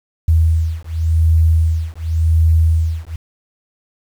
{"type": "beating tone pair", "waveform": "sine", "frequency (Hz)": [80.5, 81.4], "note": ["E2", "E2"], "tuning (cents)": [-41, -21], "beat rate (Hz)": 0.9, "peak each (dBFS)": -14, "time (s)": [0.28, 3.16], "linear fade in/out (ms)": 5, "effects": ["7-bit"]}